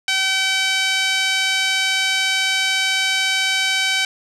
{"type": "tone with band-pass filter", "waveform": "5% pulse", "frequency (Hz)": 766, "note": "G5", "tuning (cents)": -40, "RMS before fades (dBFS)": -19, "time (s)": [0.08, 4.05], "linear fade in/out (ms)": 2, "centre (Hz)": 2300, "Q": 1.1, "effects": []}